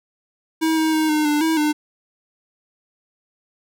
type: tone with pitch steps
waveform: square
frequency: 320.5 / 316.9 / 313.5 / 305 / 296.8 / 321.8 / 300.9 Hz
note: E4 / D#4 / D#4 / D#4 / D4 / E4 / D4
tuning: -49 / +32 / +13 / -34 / +18 / -42 / +42 cents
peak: -17 dBFS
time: 0.61-1.73 s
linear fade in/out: 20 ms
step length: 160 ms
effects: none